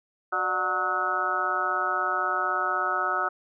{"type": "harmonic tone with a mistuned harmonic", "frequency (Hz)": 183.8, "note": "F#3", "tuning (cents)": -11, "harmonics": [2, 3, 4, 5, 6, 7, 8], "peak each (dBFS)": [-37, -36, -32, -37, -37, -26, -30], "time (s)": [0.32, 3.29], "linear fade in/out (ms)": 10, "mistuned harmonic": 3, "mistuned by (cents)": 120, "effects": []}